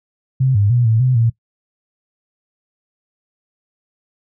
sine tone with pitch steps, 131.5 / 101.7 / 121.5 / 111.8 / 128.1 / 115.4 Hz, C3 / G#2 / B2 / A2 / C3 / A#2, +9 / -36 / -28 / +28 / -36 / -17 cents, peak -11 dBFS, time 0.4-1.3 s, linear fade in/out 10 ms, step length 150 ms, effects noise-tail reverb RT60 0.1 s tail -19 dB re dry

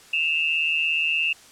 sine tone pair together, 2618 / 2775 Hz, E7 / F7, -13 / -12 cents, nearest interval minor second, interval 101 cents, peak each -23 dBFS, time 0.13-1.33 s, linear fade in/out 5 ms, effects white hiss -49 dBFS RMS until 1.51 s + low-pass 9000 Hz 12 dB/octave

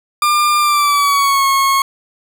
40% pulse tone with pitch glide, 1198 to 1092.2 Hz, D6 to C#6, +34 to -26 cents, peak -10 dBFS, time 0.22-1.82 s, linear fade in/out 2 ms, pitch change -160 cents, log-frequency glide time 0.58-1.46 s, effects none

